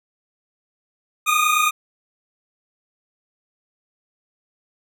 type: tone pair together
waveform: 25% pulse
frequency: 1215.4 / 1244.5 Hz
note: D#6 / D#6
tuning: -41 / 0 cents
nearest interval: unison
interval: 41 cents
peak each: -15 dBFS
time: 1.26-1.71 s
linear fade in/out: 20 ms
effects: none